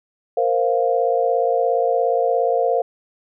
sine chord, Bb suspended second, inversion none, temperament equal, 466.2 / 523.3 / 698.5 Hz, Bb4 / C5 / F5, 0 / 0 / 0 cents, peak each -20 dBFS, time 0.37-2.82 s, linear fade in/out 5 ms, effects none

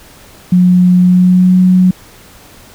sine tone with pitch glide, 180.3 to 183.56 Hz, F#3 to F#3, -45 to -14 cents, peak -4 dBFS, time 0.52-1.91 s, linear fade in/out 5 ms, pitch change +31 cents, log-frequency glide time 1.03-1.57 s, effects pink hiss -39 dBFS RMS until 2.74 s

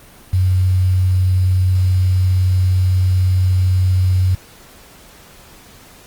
sine tone with quantisation, 92.5 Hz, F#2, in tune, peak -11 dBFS, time 0.33-4.35 s, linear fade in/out 5 ms, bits 6, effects pink hiss -43 dBFS RMS until 6.06 s + Opus 32 kbps

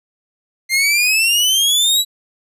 sawtooth exponential sweep, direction up, 2087 to 3951 Hz, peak -9 dBFS, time 0.69-2.05 s, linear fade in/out 50 ms, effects resampled to 32000 Hz

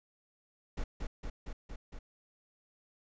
brown noise with echo, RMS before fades -35 dBFS, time 0.77-0.84 s, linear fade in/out 5 ms, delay 230 ms, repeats 5, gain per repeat -2 dB, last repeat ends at 1.99 s, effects resampled to 16000 Hz

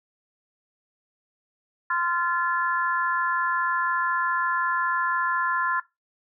harmonic tone, 345.6 Hz, F4, 18 cents flat, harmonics 3 / 4 / 5, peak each -26 / -26 / -26 dBFS, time 1.9-5.8 s, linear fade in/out 5 ms, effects noise-tail reverb RT60 0.2 s tail -18 dB re dry

